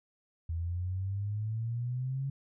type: exponential sweep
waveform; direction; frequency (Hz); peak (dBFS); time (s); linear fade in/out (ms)
sine; up; 81.5 to 138.6; -31; 0.49-2.3; 5
effects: none